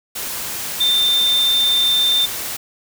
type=tone in noise; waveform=sine; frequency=3587 Hz; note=A7; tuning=33 cents sharp; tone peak=-13 dBFS; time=0.8-2.26 s; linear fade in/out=10 ms; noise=white; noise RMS=-26 dBFS; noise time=0.15-2.57 s; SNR=+10 dB; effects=none